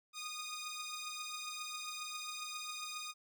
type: beating tone pair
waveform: 10% pulse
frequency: 1231 / 1238.4 Hz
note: D#6 / D#6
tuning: -19 / -9 cents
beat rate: 7.4 Hz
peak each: -35 / -39 dBFS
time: 0.13-3.14 s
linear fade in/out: 50 ms
effects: none